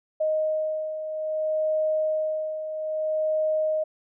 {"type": "beating tone pair", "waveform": "sine", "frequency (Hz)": [622.3, 622.91], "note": ["D#5", "D#5"], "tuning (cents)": [0, 2], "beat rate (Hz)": 0.61, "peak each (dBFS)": [-31, -24], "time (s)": [0.2, 3.84], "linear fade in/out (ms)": 10, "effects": []}